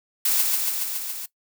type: noise with echo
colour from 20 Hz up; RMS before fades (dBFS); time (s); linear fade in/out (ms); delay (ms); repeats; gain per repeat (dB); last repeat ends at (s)
blue; -21; 0.25-0.42; 5; 140; 6; -2; 1.26
effects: noise-tail reverb RT60 0.1 s tail -19 dB re dry